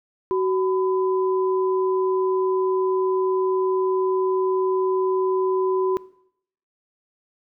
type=tone pair together; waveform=sine; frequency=375.9 / 1004.2 Hz; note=F#4 / B5; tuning=+27 / +29 cents; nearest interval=octave + perfect fourth; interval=1702 cents; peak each=-19 / -27 dBFS; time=0.31-5.97 s; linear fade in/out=0 ms; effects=noise-tail reverb RT60 0.7 s tail -20 dB re dry